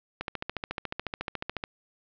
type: click train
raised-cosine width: 0.3 ms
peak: -15 dBFS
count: 21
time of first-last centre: 0.21-1.639 s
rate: 14 Hz
effects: low-pass 4000 Hz 12 dB/octave